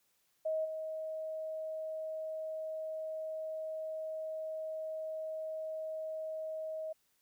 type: tone with level steps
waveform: sine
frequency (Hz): 632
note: D#5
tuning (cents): +27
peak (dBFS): -31 / -37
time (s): 0.45-6.93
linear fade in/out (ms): 10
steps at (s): 0.64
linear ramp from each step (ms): 20
effects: white hiss -75 dBFS RMS until 7.21 s